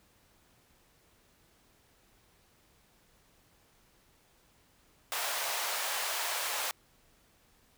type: high-pass noise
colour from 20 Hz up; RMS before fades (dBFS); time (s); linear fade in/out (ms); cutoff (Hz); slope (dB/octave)
pink; -34; 5.12-6.71; 0; 640; 24
effects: pink hiss -66 dBFS RMS until 7.77 s